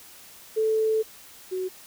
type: tone pair in turn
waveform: sine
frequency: 438.8 / 371.5 Hz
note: A4 / F#4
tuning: -5 / +7 cents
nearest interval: minor third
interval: 288 cents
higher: first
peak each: -20 / -26 dBFS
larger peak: first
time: 0.56-1.03 / 1.51-1.69 s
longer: first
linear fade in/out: 20 ms
effects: white hiss -48 dBFS RMS until 1.86 s